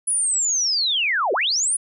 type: linear two-way sweep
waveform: sine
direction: down then up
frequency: 10070 to 349.2 to 10070 Hz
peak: -18 dBFS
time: 0.07-1.77 s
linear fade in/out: 10 ms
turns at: 1.33 s
effects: none